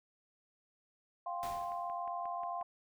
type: chord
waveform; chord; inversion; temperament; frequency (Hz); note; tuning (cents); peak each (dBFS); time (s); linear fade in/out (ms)
sine; F suspended second; none; just; 698.5 / 785.8 / 1047.7; F5 / G5 / C6; 0 / +4 / +2; -39 / -44 / -41; 1.26-2.63; 5
type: noise with exponential decay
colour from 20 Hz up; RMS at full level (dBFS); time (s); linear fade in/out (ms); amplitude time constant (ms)
pink; -45; 1.43-2.03; 0; 130
type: click train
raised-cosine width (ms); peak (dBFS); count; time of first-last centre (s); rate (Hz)
0.5; -39; 6; 1.72-2.613; 5.6
effects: none